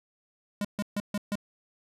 square tone bursts, 204.6 Hz, G#3, 26 cents flat, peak -28 dBFS, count 5, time 0.61-1.355 s, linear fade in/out 2 ms, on 37 ms, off 140 ms, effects resampled to 32000 Hz

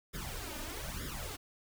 pink noise with flanger, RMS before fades -41 dBFS, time 0.13-1.37 s, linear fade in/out 20 ms, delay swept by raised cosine 0.57 to 3.37 ms, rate 1.1 Hz, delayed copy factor +0.9, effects none

